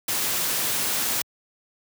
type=noise; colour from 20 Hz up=white; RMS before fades=-25 dBFS; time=0.08-1.22 s; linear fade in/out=5 ms; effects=high-pass 80 Hz 12 dB/octave

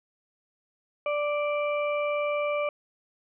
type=harmonic tone; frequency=587.3 Hz; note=D5; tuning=in tune; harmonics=1 / 2 / 4 / 5; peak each=-26 / -33 / -34 / -47 dBFS; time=1.06-2.69 s; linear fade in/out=2 ms; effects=none

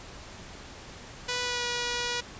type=tone with pitch glide; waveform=5% pulse; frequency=492.8 to 483.5 Hz; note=B4 to B4; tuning=-4 to -37 cents; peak=-17 dBFS; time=1.28-2.21 s; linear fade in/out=10 ms; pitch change=-33 cents; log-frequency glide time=1.41-1.64 s; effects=pink hiss -45 dBFS RMS until 2.39 s + resampled to 16000 Hz

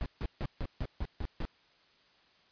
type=noise bursts; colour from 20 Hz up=brown; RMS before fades=-34 dBFS; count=8; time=0.01-1.452 s; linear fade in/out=0 ms; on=49 ms; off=150 ms; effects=white hiss -65 dBFS RMS until 2.51 s + resampled to 11025 Hz

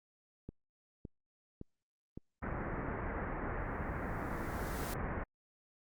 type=click train; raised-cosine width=3 ms; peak=-31 dBFS; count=4; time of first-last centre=0.49-2.175 s; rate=1.78 Hz
type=low-pass noise; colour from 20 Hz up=pink; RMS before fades=-39 dBFS; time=2.42-5.24 s; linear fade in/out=10 ms; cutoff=2000 Hz; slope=48 dB/octave
type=noise with exponential growth; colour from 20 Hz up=white; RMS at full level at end=-45 dBFS; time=3.6-4.94 s; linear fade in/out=5 ms; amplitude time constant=290 ms
effects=Opus 48 kbps

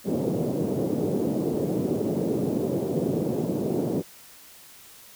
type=band-pass noise; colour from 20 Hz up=white; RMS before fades=-26 dBFS; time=0.04-4.03 s; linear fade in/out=50 ms; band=130 to 450 Hz; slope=24 dB/octave; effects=white hiss -49 dBFS RMS until 5.15 s

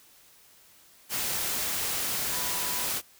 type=tone in noise; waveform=sine; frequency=988 Hz; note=B5; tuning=in tune; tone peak=-41 dBFS; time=2.29-2.89 s; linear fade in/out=50 ms; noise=white; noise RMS=-30 dBFS; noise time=1.09-3.02 s; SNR=-14 dB; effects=white hiss -57 dBFS RMS until 3.19 s

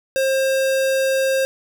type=tone; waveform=square; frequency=533 Hz; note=C5; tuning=32 cents sharp; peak=-17 dBFS; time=0.16-1.45 s; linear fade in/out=0 ms; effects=none

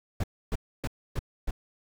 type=noise bursts; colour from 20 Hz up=brown; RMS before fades=-28 dBFS; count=5; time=0.2-1.51 s; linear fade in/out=5 ms; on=38 ms; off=280 ms; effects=none

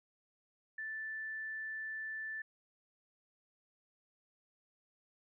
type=tone; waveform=sine; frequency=1760 Hz; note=A6; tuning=in tune; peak=-39 dBFS; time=0.78-2.42 s; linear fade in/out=5 ms; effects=none

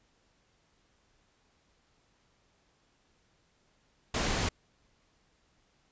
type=noise; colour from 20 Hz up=pink; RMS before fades=-30 dBFS; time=4.14-4.49 s; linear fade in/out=5 ms; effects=pink hiss -70 dBFS RMS until 5.91 s + resampled to 16000 Hz

